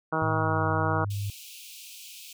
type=harmonic tone; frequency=159 Hz; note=D#3; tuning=38 cents sharp; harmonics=1 / 2 / 3 / 4 / 5 / 6 / 7 / 8 / 9; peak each=-33 / -33 / -33 / -33 / -33 / -33 / -33 / -33 / -33 dBFS; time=0.12-1.05 s; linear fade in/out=10 ms
type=tone with pitch glide; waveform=sine; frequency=110 to 101.45 Hz; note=A2 to G#2; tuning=0 to -40 cents; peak=-28 dBFS; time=0.22-1.3 s; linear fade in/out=0 ms; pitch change=-140 cents; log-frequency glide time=0.35-0.55 s
type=high-pass noise; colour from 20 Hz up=pink; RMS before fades=-45 dBFS; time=1.1-2.33 s; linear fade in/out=5 ms; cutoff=2400 Hz; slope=96 dB/octave
effects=none